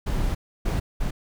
brown noise bursts at uneven times, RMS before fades -24 dBFS, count 3, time 0.06-0.35 / 0.65-0.8 / 1-1.11 s, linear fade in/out 10 ms, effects none

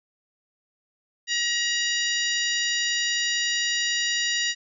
harmonic tone with a mistuned harmonic, 951 Hz, A#5, 34 cents sharp, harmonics 2 / 3 / 4 / 5 / 6 / 7, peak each -27 / -29 / -30 / -31 / -32 / -32 dBFS, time 1.27-4.55 s, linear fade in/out 50 ms, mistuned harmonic 7, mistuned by +82 cents, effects none

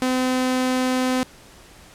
sawtooth tone, 255.8 Hz, C4, 39 cents flat, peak -15 dBFS, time 0.02-1.23 s, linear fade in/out 0 ms, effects pink hiss -47 dBFS RMS until 1.94 s + low-pass 11000 Hz 12 dB/octave

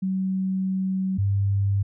sine tone pair in turn, 189.3 / 99.36 Hz, F#3 / G2, +40 / +24 cents, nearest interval major seventh, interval 1116 cents, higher first, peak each -22 / -19 dBFS, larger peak second, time 0.02-1.18 / 1.18-1.83 s, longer first, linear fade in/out 10 ms, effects none

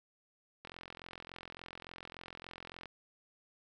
click train, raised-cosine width 0.3 ms, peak -30 dBFS, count 97, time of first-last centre 0.65-2.857 s, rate 43.5 Hz, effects none

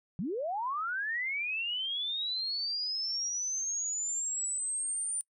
sine linear sweep, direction up, 151.2 to 9200 Hz, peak -31 dBFS, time 0.19-5.21 s, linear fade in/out 0 ms, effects noise-tail reverb RT60 0.1 s tail -23 dB re dry

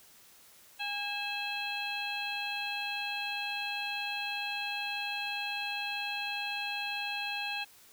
harmonic tone with a mistuned harmonic, 818 Hz, G#5, 26 cents flat, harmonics 1 / 2 / 3 / 4 / 5, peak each -40 / -42 / -36 / -41 / -42 dBFS, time 0.79-7.65 s, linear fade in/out 20 ms, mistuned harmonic 3, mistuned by +110 cents, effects white hiss -58 dBFS RMS until 7.92 s

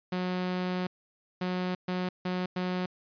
sawtooth tone bursts at uneven times, 182.1 Hz, F#3, 27 cents flat, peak -25 dBFS, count 5, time 0.12-0.87 / 1.41-1.75 / 1.88-2.09 / 2.25-2.46 / 2.56-2.86 s, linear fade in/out 5 ms, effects resampled to 11025 Hz

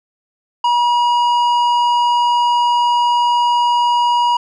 sine tone with tanh clipping, 961 Hz, B5, 48 cents flat, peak -13 dBFS, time 0.64-4.37 s, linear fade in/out 5 ms, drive 10 dB, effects none

